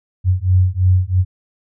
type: beating tone pair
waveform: sine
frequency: 90.7 / 93.7 Hz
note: F#2 / F#2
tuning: -34 / +22 cents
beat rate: 3 Hz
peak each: -14 dBFS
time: 0.24-1.25 s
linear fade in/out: 50 ms
effects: none